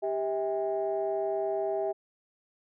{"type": "tone cluster", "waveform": "sine", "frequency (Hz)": [394.7, 646, 806], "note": ["G4", "E5", "G5"], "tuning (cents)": [12, -35, 48], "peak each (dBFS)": [-30, -30, -36], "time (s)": [0.02, 1.93], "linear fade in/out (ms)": 20, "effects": ["tanh soft clip ceiling -19 dBFS"]}